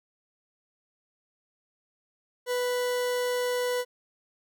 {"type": "tone", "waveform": "40% pulse", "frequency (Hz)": 493.9, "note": "B4", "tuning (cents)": 0, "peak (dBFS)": -25, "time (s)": [2.46, 3.85], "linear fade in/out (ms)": 50, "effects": []}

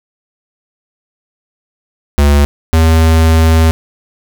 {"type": "tone pair in turn", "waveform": "square", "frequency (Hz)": [72, 80.82], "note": ["D2", "E2"], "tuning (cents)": [-34, -34], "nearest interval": "major second", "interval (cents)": 200, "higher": "second", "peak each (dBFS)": -6, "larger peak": "neither", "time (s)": [[2.18, 2.45], [2.73, 3.71]], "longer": "second", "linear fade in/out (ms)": 0, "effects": ["8-bit"]}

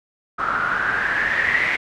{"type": "noise with low-pass filter sweep", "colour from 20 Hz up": "white", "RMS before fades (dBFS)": -21, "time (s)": [0.38, 1.77], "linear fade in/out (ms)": 20, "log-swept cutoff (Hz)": [1300, 2100], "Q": 9.6, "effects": []}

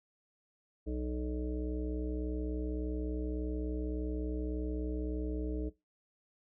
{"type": "harmonic tone", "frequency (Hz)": 61.74, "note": "B1", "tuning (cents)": 0, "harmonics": [1, 3, 5, 7, 9, 10], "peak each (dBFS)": [-36, -45, -39, -42, -52, -51], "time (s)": [0.86, 5.7], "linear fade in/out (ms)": 20, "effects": ["noise-tail reverb RT60 0.2 s tail -18 dB re dry"]}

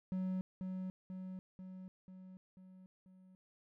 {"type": "tone with echo", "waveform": "triangle", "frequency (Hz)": 186.3, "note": "F#3", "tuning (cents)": 12, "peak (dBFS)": -33, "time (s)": [0.12, 0.41], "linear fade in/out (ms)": 0, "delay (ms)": 490, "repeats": 6, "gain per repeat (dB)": -4, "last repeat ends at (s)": 3.35, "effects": []}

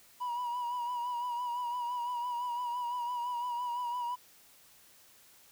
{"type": "tone with vibrato", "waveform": "triangle", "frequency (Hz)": 970, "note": "B5", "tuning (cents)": -31, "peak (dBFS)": -30, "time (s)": [0.2, 4.16], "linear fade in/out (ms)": 20, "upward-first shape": "sine", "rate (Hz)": 5.9, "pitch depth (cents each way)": 43, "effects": ["tanh soft clip ceiling -26 dBFS", "white hiss -60 dBFS RMS until 5.51 s"]}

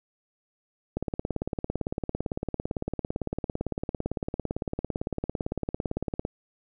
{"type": "click train", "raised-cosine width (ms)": 2, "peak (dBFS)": -15, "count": 95, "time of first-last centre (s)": [0.97, 6.251], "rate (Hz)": 17.8, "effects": []}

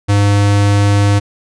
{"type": "tone", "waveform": "square", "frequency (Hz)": 101.5, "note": "G#2", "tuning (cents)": -39, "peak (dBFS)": -9, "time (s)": [0.08, 1.2], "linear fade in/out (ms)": 20, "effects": ["resampled to 22050 Hz"]}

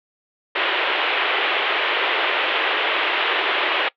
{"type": "band-pass noise", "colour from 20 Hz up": "white", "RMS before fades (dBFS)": -21, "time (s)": [0.55, 3.89], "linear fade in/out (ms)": 10, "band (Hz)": [340, 3300], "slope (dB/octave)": 48, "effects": ["noise-tail reverb RT60 0.1 s tail -22 dB re dry"]}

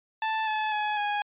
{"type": "tone with pitch steps", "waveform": "sawtooth", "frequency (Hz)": [880, 861.9, 844.2, 826.8], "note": ["A5", "A5", "G#5", "G#5"], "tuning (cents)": [0, -36, 28, -8], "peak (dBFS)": -22, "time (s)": [0.22, 1.22], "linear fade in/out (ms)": 2, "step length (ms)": 250, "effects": ["resampled to 8000 Hz"]}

